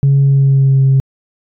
sine tone with pitch glide, 138.59 to 134.64 Hz, C#3 to C3, 0 to +50 cents, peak -5 dBFS, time 0.03-1 s, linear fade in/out 0 ms, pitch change -50 cents, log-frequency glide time 0.21-0.83 s, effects tanh soft clip ceiling -4 dBFS

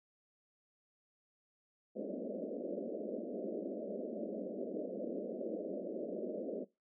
white band-pass noise, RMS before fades -41 dBFS, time 1.95-6.65 s, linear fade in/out 20 ms, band 190 to 620 Hz, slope 96 dB/octave, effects noise-tail reverb RT60 0.2 s tail -18 dB re dry

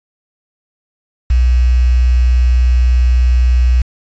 sine tone with quantisation, 61.74 Hz, B1, in tune, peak -7 dBFS, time 1.3-3.82 s, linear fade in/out 5 ms, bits 5, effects resampled to 16000 Hz

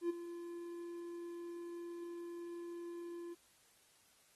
triangle tone with ADSR envelope, 344 Hz, F4, 26 cents flat, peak -29 dBFS, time 0.01-3.35 s, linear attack 87 ms, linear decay 15 ms, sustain -13 dB, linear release 26 ms, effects white hiss -69 dBFS RMS until 4.35 s + AAC 32 kbps

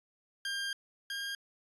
20% pulse tone pair in turn, 1600 / 1613 Hz, G6 / G6, +35 / +49 cents, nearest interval unison, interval 14 cents, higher second, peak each -29 / -31 dBFS, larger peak first, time 0.45-0.73 / 1.1-1.35 s, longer first, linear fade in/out 2 ms, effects resampled to 24000 Hz

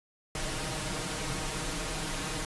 pink noise with comb filter, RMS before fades -34 dBFS, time 0.35-2.45 s, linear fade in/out 2 ms, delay 6.4 ms, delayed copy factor +0.8, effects resampled to 24000 Hz

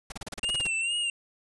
pink noise bursts, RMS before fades -36 dBFS, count 11, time 0.1-0.671 s, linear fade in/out 5 ms, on 21 ms, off 34 ms
square tone with vibrato, 2764 Hz, F7, 19 cents flat, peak -27 dBFS, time 0.43-1.1 s, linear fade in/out 2 ms, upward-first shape sine, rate 2.3 Hz, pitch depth 70 cents each way
effects resampled to 24000 Hz

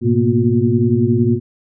sine tone cluster, 107.2 / 124.6 / 231.1 / 241.9 / 359.2 Hz, A2 / B2 / A#3 / B3 / F4, -45 / +16 / -15 / -36 / +49 cents, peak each -18 dBFS, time 0.01-1.4 s, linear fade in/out 50 ms, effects none

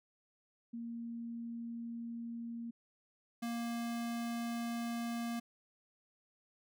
sine / square tone pair in turn, 233.1 / 234.2 Hz, A#3 / A#3, 0 / +8 cents, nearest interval unison, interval 8 cents, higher second, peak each -40 / -37 dBFS, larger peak second, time 0.73-2.71 / 3.42-5.4 s, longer neither, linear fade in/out 10 ms, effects none

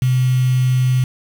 sine tone with quantisation, 127.7 Hz, C3, 42 cents flat, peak -12 dBFS, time 0.02-1.04 s, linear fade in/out 2 ms, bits 5, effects none

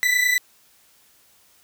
40% pulse tone pair together, 1976.1 / 2006 Hz, B6 / B6, 0 / +26 cents, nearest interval unison, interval 26 cents, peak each -18 / -21 dBFS, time 0.03-0.38 s, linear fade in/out 0 ms, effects white hiss -57 dBFS RMS until 1.63 s

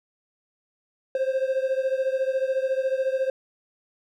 triangle beating tone pair, 523.3 / 537.3 Hz, C5 / C5, 0 / +46 cents, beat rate 14 Hz, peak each -22 / -25 dBFS, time 1.15-3.3 s, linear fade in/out 2 ms, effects none

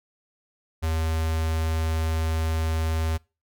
square tone with notch filter, 80.4 Hz, E2, 43 cents flat, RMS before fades -25 dBFS, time 0.82-3.18 s, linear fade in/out 20 ms, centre 290 Hz, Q 1.6, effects noise-tail reverb RT60 0.3 s tail -25 dB re dry

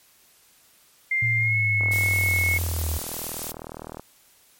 sine tone with pitch glide, 2103 to 2187 Hz, C7 to C#7, +8 to -24 cents, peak -20 dBFS, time 1.11-2.58 s, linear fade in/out 5 ms, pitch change +68 cents, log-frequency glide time 1.37-1.56 s
sine linear sweep, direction down, 116.7 to 77.78 Hz, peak -24 dBFS, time 1.22-2.98 s, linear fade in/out 5 ms
click train, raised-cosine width 1 ms, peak -21 dBFS, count 88, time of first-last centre 1.81-3.996 s, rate 39.8 Hz
blue noise, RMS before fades -31 dBFS, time 1.91-3.52 s, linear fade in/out 10 ms
effects white hiss -57 dBFS RMS until 4.59 s + MP3 64 kbps

